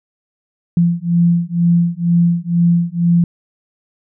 sine beating tone pair, 170.5 / 172.6 Hz, F3 / F3, -41 / -20 cents, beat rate 2.1 Hz, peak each -14 dBFS, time 0.77-3.24 s, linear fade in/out 2 ms, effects none

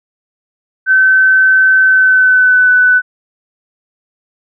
sine tone with pitch glide, 1532 to 1497 Hz, G6 to F#6, -40 to +20 cents, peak -5 dBFS, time 0.86-3.02 s, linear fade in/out 50 ms, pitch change -40 cents, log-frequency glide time 1.82-2.71 s, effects none

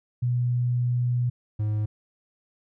sine / triangle tone pair in turn, 122.6 / 106.45 Hz, B2 / G#2, -12 / +43 cents, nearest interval major second, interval 245 cents, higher first, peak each -21 dBFS, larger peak neither, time 0.22-1.3 / 1.59-1.86 s, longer first, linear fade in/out 10 ms, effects none

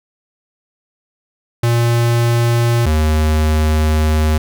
square tone pair in turn, 118 / 77.42 Hz, A#2 / D#2, +22 / -8 cents, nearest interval perfect fifth, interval 730 cents, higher first, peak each -12 dBFS, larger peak neither, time 1.63-2.86 / 2.86-4.38 s, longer second, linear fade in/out 5 ms, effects none

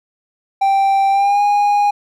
triangle tone with pitch glide, 784 to 820.6 Hz, G5 to G#5, 0 to -21 cents, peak -9 dBFS, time 0.61-1.91 s, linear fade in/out 10 ms, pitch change +79 cents, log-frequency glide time 1.1-1.42 s, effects none

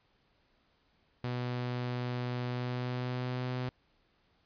sawtooth tone with pitch glide, 123.47 to 126.21 Hz, B2 to B2, 0 to +38 cents, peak -29 dBFS, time 1.24-3.69 s, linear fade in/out 0 ms, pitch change +38 cents, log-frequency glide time 2.47-3.49 s, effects pink hiss -71 dBFS RMS until 4.45 s + resampled to 11025 Hz

